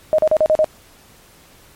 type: tone bursts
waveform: sine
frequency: 622.3 Hz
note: D#5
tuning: in tune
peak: -10 dBFS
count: 6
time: 0.13-0.644 s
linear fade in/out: 0 ms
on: 54 ms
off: 38 ms
effects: pink hiss -48 dBFS RMS until 1.75 s + MP3 64 kbps